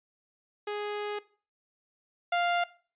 sawtooth tone pair in turn, 415.3 / 698.4 Hz, G#4 / F5, 0 / 0 cents, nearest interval major sixth, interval 900 cents, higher second, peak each -28 / -21 dBFS, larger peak second, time 0.67-1.19 / 2.32-2.64 s, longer first, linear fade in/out 5 ms, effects noise-tail reverb RT60 0.4 s tail -19 dB re dry + resampled to 8000 Hz

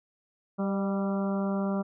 harmonic tone with a mistuned harmonic, 196 Hz, G3, in tune, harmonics 1 / 2 / 3 / 4 / 5 / 6 / 7, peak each -27 / -36 / -35 / -41 / -43 / -42 / -44 dBFS, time 0.58-1.83 s, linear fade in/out 20 ms, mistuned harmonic 3, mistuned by +28 cents, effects none

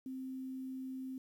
sine tone, 261.6 Hz, C4, in tune, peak -40 dBFS, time 0.06-1.18 s, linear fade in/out 2 ms, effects 11-bit

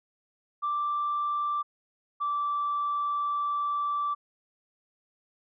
sine tone pair in turn, 1174.7 / 1164.6 Hz, D6 / D6, 0 / -15 cents, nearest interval unison, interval 15 cents, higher first, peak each -25 dBFS, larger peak neither, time 0.62-1.63 / 2.2-4.15 s, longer second, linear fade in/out 20 ms, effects tanh soft clip ceiling -22 dBFS

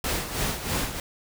pink noise with tremolo, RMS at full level -26 dBFS, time 0.04-1 s, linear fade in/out 2 ms, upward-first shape sine, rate 3.1 Hz, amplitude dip 65%, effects none

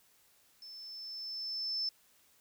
sine tone with level ramp, 5280 Hz, E8, 2 cents sharp, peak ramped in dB -47 to -31 dBFS, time 0.62-1.89 s, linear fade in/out 2 ms, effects white hiss -67 dBFS RMS until 2.4 s

